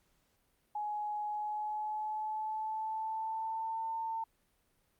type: tone with pitch glide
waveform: sine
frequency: 839 to 899.2 Hz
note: G#5 to A5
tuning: +17 to +37 cents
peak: -34 dBFS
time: 0.75-4.24 s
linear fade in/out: 5 ms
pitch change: +120 cents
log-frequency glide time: 1.27-3.86 s
effects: pink hiss -74 dBFS RMS until 4.99 s + Opus 48 kbps